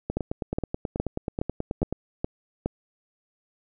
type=two click trains; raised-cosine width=2 ms; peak=-14 / -12 dBFS; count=18 / 7; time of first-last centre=0.1-1.926 / 0.17-2.66 s; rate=9.31 / 2.41 Hz; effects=none